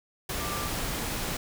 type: tone in noise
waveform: sine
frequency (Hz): 1181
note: D6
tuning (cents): +9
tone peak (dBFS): -36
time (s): 0.4-0.68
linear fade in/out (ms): 5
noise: pink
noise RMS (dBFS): -32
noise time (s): 0.29-1.37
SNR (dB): -7
effects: none